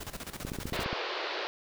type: noise with tremolo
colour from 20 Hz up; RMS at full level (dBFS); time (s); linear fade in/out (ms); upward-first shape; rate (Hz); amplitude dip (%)
pink; -39; 0-0.85; 10; square; 15; 75
type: click train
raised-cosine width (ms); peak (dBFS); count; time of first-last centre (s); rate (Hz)
3; -22; 8; 0.45-0.929; 14.6
type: band-pass noise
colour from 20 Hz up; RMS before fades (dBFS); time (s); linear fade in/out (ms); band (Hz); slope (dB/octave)
pink; -35; 0.73-1.47; 0; 360 to 4700; 48
effects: none